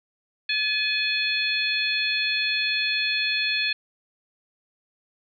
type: harmonic tone with a mistuned harmonic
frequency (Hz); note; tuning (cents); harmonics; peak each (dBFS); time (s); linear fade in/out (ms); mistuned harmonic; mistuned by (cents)
859; A5; -42; 2 / 3 / 4 / 5; -29 / -25 / -29 / -28; 0.49-3.73; 5; 3; -45
effects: none